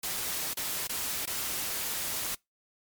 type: noise with dropouts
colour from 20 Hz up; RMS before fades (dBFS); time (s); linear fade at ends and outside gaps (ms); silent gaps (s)
white; -33; 0.03-2.35; 5; 0.536-0.57 / 0.873-0.893 / 1.256-1.273
effects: noise-tail reverb RT60 0.2 s tail -26 dB re dry + MP3 96 kbps